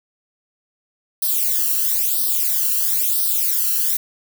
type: noise with flanger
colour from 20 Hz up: violet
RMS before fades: -19 dBFS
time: 1.22-3.97 s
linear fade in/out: 5 ms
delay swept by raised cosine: 0.21 to 0.71 ms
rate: 1 Hz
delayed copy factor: +0.95
effects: none